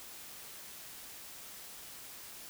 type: silence
effects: white hiss -49 dBFS RMS until 2.49 s

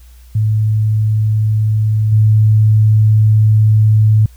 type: tone with level steps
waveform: sine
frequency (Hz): 108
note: A2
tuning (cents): -32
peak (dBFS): -10 / -6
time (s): 0.35-4.26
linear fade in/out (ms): 5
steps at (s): 2.12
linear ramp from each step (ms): 5
effects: added 60 Hz sine -37 dBFS peak until 4.36 s + white hiss -51 dBFS RMS until 4.36 s

